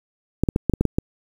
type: clicks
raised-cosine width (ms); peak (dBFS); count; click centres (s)
3; -5; 8; 0.436 / 0.488 / 0.561 / 0.697 / 0.737 / 0.81 / 0.853 / 0.985
effects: 7-bit